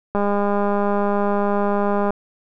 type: click train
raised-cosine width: 1 ms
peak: -8 dBFS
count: 398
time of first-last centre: 0.15-2.106 s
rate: 203 Hz
effects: none